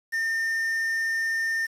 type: tone with quantisation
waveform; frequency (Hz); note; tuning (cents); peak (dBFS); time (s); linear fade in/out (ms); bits
triangle; 1812; A#6; -50; -22; 0.12-1.67; 20; 7
effects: resampled to 32000 Hz